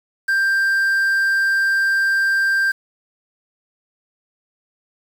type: tone with quantisation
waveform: triangle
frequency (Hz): 1580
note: G6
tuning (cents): +13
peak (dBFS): -13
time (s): 0.28-2.72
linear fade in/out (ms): 10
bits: 6
effects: none